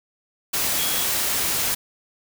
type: tone in noise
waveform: sine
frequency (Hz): 3322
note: G#7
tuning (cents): 0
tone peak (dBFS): -30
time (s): 0.78-1.04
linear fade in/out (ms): 10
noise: white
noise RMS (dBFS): -23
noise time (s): 0.53-1.75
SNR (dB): -10
effects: none